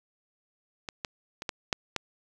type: clicks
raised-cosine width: 0.2 ms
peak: -18 / -15 / -20 / -13 / -8 / -11 dBFS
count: 6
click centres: 0.888 / 1.048 / 1.421 / 1.492 / 1.728 / 1.963 s
effects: 8-bit